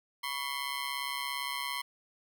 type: ring-modulated tone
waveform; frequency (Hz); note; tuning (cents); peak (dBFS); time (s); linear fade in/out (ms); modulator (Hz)
15% pulse; 1046.5; C6; 0; -24; 0.23-1.82; 10; 68.7
effects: none